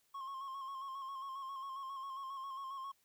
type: tone with vibrato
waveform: triangle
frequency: 1079 Hz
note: C#6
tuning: 47 cents flat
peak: -40 dBFS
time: 0.14-2.92 s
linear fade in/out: 10 ms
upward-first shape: square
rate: 7.4 Hz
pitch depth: 37 cents each way
effects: white hiss -75 dBFS RMS until 3.04 s

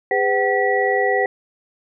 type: tone cluster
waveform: sine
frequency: 406.6 / 504 / 758 / 1944 Hz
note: G#4 / B4 / F#5 / B6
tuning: -37 / +35 / +42 / -28 cents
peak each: -21 dBFS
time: 0.11-1.26 s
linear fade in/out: 2 ms
effects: none

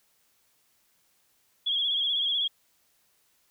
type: tone with vibrato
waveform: sine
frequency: 3322 Hz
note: G#7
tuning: in tune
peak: -24 dBFS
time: 1.66-2.48 s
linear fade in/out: 10 ms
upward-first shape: sine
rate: 16 Hz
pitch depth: 59 cents each way
effects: white hiss -68 dBFS RMS until 3.5 s

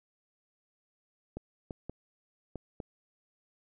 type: clicks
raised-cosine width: 2 ms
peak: -25 dBFS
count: 5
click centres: 1.37 / 1.708 / 1.896 / 2.557 / 2.802 s
effects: none

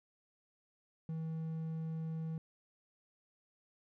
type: tone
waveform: triangle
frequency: 160.9 Hz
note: E3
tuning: 42 cents flat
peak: -35 dBFS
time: 1.09-2.38 s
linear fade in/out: 2 ms
effects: none

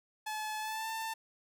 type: tone with pitch glide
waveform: sawtooth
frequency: 860 to 891.9 Hz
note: A5 to A5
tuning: -40 to +23 cents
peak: -32 dBFS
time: 0.26-1.14 s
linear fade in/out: 10 ms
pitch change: +63 cents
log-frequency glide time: 0.59-0.89 s
effects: none

